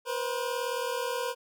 25% pulse tone pair together, 481 / 519.8 Hz, B4 / C5, -46 / -11 cents, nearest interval minor second, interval 135 cents, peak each -28 / -30 dBFS, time 0.05-1.35 s, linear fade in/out 50 ms, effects none

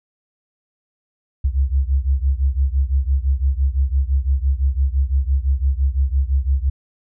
sine beating tone pair, 65.41 / 71.31 Hz, C2 / C#2, 0 / +50 cents, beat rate 5.9 Hz, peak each -17 / -19 dBFS, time 1.44-6.7 s, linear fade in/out 10 ms, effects none

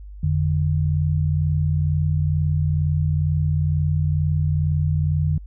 sine tone pair together, 87.31 / 149.48 Hz, F2 / D3, 0 / +31 cents, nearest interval major sixth, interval 931 cents, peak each -20 dBFS, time 0.23-5.38 s, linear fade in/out 5 ms, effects added 50 Hz sine -35 dBFS peak until 5.46 s

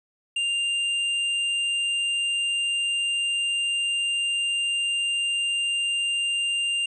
triangle tone with hard clipping, 2794 Hz, F7, in tune, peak -24 dBFS, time 0.36-6.86 s, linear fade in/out 5 ms, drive 10 dB, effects resampled to 24000 Hz

